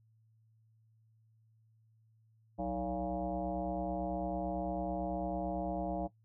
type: tone with frequency modulation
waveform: sine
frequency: 440 Hz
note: A4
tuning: in tune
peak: -33 dBFS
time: 2.58-6.08 s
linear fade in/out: 20 ms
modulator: 127 Hz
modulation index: 2.7
effects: noise-tail reverb RT60 0.1 s tail -17 dB re dry + added 111 Hz sine -65 dBFS peak until 6.24 s